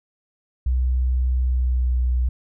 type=tone with pitch glide; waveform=sine; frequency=63.1 to 61.98 Hz; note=B1 to B1; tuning=+38 to +7 cents; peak=-17 dBFS; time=0.66-2.29 s; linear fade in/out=5 ms; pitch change=-31 cents; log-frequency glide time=1.44-1.97 s; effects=none